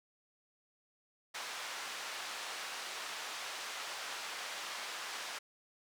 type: band-pass noise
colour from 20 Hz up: pink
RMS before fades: -43 dBFS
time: 1.34-5.39 s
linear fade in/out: 10 ms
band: 930 to 6500 Hz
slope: 12 dB/octave
effects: none